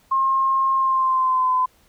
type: tone with pitch glide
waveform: sine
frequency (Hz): 1069 to 1017.2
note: C6 to C6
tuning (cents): +37 to -49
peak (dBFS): -16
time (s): 0.11-1.66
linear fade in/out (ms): 10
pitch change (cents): -86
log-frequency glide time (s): 0.74-1.54
effects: pink hiss -58 dBFS RMS until 1.88 s